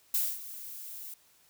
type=noise with ADSR envelope; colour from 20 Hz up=violet; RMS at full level=-27 dBFS; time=0.14-1.14 s; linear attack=4 ms; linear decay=230 ms; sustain=-16 dB; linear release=4 ms; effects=white hiss -64 dBFS RMS until 1.49 s